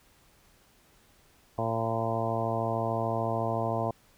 harmonic tone with a mistuned harmonic, 113.5 Hz, A#2, 46 cents flat, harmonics 1 / 2 / 3 / 4 / 5 / 6 / 7 / 8 / 9, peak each -33 / -37 / -38 / -37 / -35 / -32 / -38 / -38 / -38 dBFS, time 1.58-3.91 s, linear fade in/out 5 ms, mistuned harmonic 8, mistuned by +24 cents, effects pink hiss -62 dBFS RMS until 4.17 s

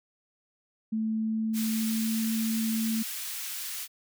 sine tone with pitch glide, 220 to 223.1 Hz, A3 to A3, 0 to +24 cents, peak -26 dBFS, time 0.92-3.03 s, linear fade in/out 10 ms, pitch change +24 cents, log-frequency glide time 1.17-2.25 s
white high-pass noise, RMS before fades -36 dBFS, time 1.53-3.88 s, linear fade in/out 50 ms, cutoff 1700 Hz, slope 12 dB/octave
effects none

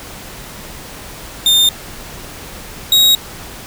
40% pulse tone pair in turn, 3624 / 3793 Hz, A#7 / A#7, -50 / +29 cents, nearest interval minor second, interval 79 cents, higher second, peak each -7 / -6 dBFS, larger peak second, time 1.46-1.69 / 2.92-3.15 s, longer neither, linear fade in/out 2 ms, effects pink hiss -32 dBFS RMS until 3.66 s

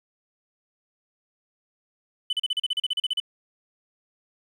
sine tone bursts, 3000 Hz, F#7, 23 cents sharp, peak -19 dBFS, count 14, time 2.3-3.201 s, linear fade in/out 5 ms, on 30 ms, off 37 ms, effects tanh soft clip ceiling -21 dBFS + 9-bit

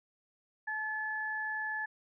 sine tone pair together, 865 / 1724 Hz, A5 / A6, -30 / -36 cents, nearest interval octave, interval 1194 cents, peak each -40 / -34 dBFS, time 0.67-1.86 s, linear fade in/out 10 ms, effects none

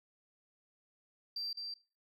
sine tone with echo, 4699 Hz, D8, in tune, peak -35 dBFS, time 1.36-1.53 s, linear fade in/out 5 ms, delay 210 ms, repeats 1, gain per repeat -4 dB, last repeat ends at 1.74 s, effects noise-tail reverb RT60 0.3 s tail -18 dB re dry + tanh soft clip ceiling -33 dBFS

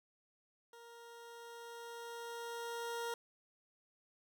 20% pulse tone with level ramp, 468.2 Hz, A#4, 8 cents sharp, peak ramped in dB -50 to -33 dBFS, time 0.73-3.14 s, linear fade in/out 2 ms, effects none

